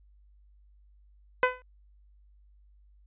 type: tone with exponential decay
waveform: 15% pulse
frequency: 504 Hz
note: B4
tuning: 35 cents sharp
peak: -11 dBFS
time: 1.43-1.62 s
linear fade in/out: 1 ms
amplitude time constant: 41 ms
effects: added 50 Hz sine -56 dBFS peak until 3.06 s + resampled to 8000 Hz